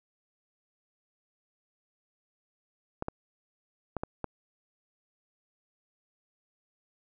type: clicks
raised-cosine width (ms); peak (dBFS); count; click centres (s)
1; -18; 5; 3.024 / 3.084 / 3.967 / 4.035 / 4.243
effects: none